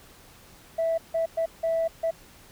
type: tone bursts at uneven times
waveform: sine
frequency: 657 Hz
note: E5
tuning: 6 cents flat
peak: -21 dBFS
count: 5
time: 0.78-0.98 / 1.14-1.26 / 1.37-1.46 / 1.63-1.88 / 2.03-2.11 s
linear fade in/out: 10 ms
effects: tanh soft clip ceiling -19 dBFS + pink hiss -52 dBFS RMS until 2.51 s